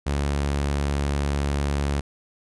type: tone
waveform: sawtooth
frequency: 71.1 Hz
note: C#2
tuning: 45 cents sharp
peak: -18 dBFS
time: 0.06-2.01 s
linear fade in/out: 10 ms
effects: resampled to 24000 Hz